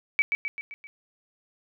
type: tone with echo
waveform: sine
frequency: 2289 Hz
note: D7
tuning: 45 cents flat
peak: -17 dBFS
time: 0.19-0.22 s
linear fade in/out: 0 ms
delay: 130 ms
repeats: 5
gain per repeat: -5 dB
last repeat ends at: 0.87 s
effects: none